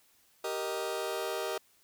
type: chord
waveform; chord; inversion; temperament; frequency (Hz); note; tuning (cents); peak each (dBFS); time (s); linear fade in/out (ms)
sawtooth; Eb major; first; just; 388.9 / 466.7 / 622.3; G4 / Bb4 / Eb5; -14 / +2 / 0; -33; 0.44-1.58; 5
effects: white hiss -66 dBFS RMS until 1.83 s

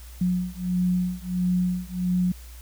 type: beating tone pair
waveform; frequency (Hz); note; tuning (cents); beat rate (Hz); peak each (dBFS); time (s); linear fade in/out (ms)
sine; 180 / 181.5; F#3 / F#3; -47 / -33; 1.5; -25; 0.21-2.32; 5
effects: added 60 Hz sine -40 dBFS peak until 2.61 s + white hiss -50 dBFS RMS until 2.61 s

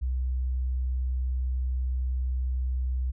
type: tone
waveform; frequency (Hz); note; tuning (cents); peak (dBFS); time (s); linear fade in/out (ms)
sine; 63.5; B1; +49; -25; 0.01-3.12; 20
effects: none

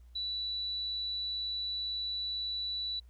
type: tone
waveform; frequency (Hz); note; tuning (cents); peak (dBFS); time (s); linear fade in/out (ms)
sine; 3951; B7; 0; -33; 0.15-3; 10
effects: added 60 Hz sine -52 dBFS peak until 3.09 s + pink hiss -74 dBFS RMS until 3.09 s

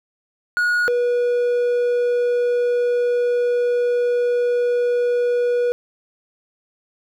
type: tone pair in turn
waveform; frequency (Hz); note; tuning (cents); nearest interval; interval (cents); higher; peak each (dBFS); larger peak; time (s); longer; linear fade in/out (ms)
triangle; 1449 / 485.2; F#6 / B4; -37 / -31; octave + perfect fifth; 1894; first; -14; neither; 0.57-0.88 / 0.88-5.72; second; 0
effects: none

